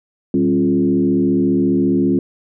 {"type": "tone with frequency modulation", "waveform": "sine", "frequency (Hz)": 269.2, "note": "C4", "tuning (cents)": 49, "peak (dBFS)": -12, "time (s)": [0.34, 2.19], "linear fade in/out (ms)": 2, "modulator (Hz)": 74.7, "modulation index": 1.2, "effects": []}